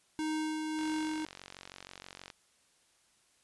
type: tone with tremolo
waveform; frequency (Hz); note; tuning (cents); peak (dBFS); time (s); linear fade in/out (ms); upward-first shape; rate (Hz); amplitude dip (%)
square; 311.1; D#4; 0; -32; 0.19-1.25; 0; sine; 1.7; 30
type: click train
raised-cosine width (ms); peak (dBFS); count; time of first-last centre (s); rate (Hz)
0.2; -28; 71; 0.79-2.302; 46.3
effects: white hiss -69 dBFS RMS until 3.43 s + resampled to 24000 Hz